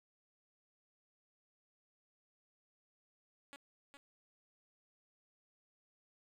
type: tone with echo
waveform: 5% pulse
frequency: 281.3 Hz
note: C#4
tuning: 26 cents sharp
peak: -39 dBFS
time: 3.53-3.56 s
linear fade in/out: 0 ms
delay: 410 ms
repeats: 1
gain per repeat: -6 dB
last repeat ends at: 3.97 s
effects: low-pass 10000 Hz 12 dB/octave + 12-bit